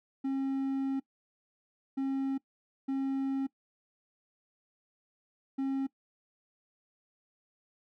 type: tone bursts at uneven times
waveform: triangle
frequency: 269.9 Hz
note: C#4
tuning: 46 cents flat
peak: -27 dBFS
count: 4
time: 0.24-1 / 1.97-2.38 / 2.88-3.47 / 5.58-5.87 s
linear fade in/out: 10 ms
effects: noise-tail reverb RT60 0.1 s tail -21 dB re dry